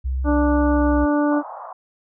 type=tone with pitch glide; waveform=sine; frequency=65.1 to 63.36 Hz; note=C2 to B1; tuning=-8 to +45 cents; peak=-20 dBFS; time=0.04-1.06 s; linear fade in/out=20 ms; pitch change=-47 cents; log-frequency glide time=0.67-0.93 s
type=harmonic tone; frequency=293.7 Hz; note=D4; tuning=in tune; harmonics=1 / 2 / 3 / 4 / 5; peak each=-17 / -23 / -27 / -29 / -31 dBFS; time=0.24-1.43 s; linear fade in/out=50 ms
type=band-pass noise; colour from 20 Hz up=pink; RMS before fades=-35 dBFS; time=1.31-1.73 s; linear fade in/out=5 ms; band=630 to 1200 Hz; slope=48 dB/octave
effects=none